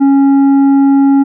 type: tone with tanh clipping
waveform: triangle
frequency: 275.8 Hz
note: C#4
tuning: 9 cents flat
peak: -6 dBFS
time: 0-1.24 s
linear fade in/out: 20 ms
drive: 11 dB
effects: none